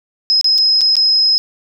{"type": "tone with dropouts", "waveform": "sine", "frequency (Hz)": 5110, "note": "D#8", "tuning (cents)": 45, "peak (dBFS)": -9, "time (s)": [0.3, 1.38], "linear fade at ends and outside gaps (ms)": 0, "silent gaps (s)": [[0.412, 0.444], [0.58, 0.584], [0.809, 0.815], [0.955, 0.967]], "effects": []}